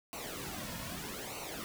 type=noise with flanger; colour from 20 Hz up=pink; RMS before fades=-42 dBFS; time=0.13-1.64 s; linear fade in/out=0 ms; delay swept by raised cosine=0.58 to 2.58 ms; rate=0.8 Hz; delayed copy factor=-0.75; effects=none